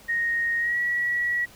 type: tone with pitch glide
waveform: sine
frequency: 1865 to 1928.5 Hz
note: A#6 to B6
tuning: 0 to -42 cents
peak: -22 dBFS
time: 0.08-1.46 s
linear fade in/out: 20 ms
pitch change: +58 cents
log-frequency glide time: 0.59-0.78 s
effects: pink hiss -50 dBFS RMS until 1.55 s